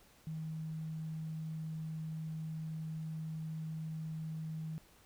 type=tone with tanh clipping; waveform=triangle; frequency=158.4 Hz; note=D#3; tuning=31 cents sharp; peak=-38 dBFS; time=0.27-4.78 s; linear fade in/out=0 ms; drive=3 dB; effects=pink hiss -64 dBFS RMS until 5.05 s